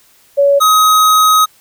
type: tone pair in turn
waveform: sine / square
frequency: 563 / 1263.9 Hz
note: C#5 / D#6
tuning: +27 / +27 cents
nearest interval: octave + major second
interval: 1400 cents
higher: second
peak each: -6 / -7 dBFS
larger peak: first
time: 0.37-0.6 / 0.6-1.46 s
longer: second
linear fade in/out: 20 ms
effects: white hiss -49 dBFS RMS until 1.6 s